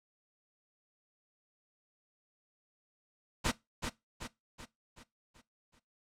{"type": "noise with echo", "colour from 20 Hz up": "pink", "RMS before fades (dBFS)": -30, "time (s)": [3.44, 3.52], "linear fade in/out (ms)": 20, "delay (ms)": 380, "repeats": 6, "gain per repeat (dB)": -6, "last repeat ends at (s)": 5.8, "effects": ["noise-tail reverb RT60 0.2 s tail -19 dB re dry", "low-pass 8000 Hz 12 dB/octave"]}